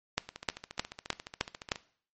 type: two click trains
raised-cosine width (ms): 0.2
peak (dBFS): -10 / -23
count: 6 / 22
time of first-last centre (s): 0.18-1.718 / 0.29-1.759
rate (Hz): 3.25 / 14.3
effects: noise-tail reverb RT60 0.5 s tail -19 dB re dry + MP3 32 kbps